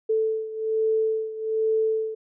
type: beating tone pair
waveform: sine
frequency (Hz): 440 / 441.2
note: A4 / A4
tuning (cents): 0 / +5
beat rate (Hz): 1.2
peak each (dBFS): -23 / -27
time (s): 0.09-2.15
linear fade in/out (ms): 10
effects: none